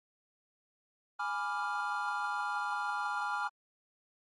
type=chord; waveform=triangle; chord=G# diminished seventh; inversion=none; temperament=equal with one note detuned; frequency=830.6 / 987.8 / 1180.8 / 1396.9 Hz; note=G#5 / B5 / D6 / F6; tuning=0 / 0 / +9 / 0 cents; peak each=-36 / -38 / -38 / -35 dBFS; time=1.19-3.48 s; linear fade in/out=10 ms; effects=AAC 32 kbps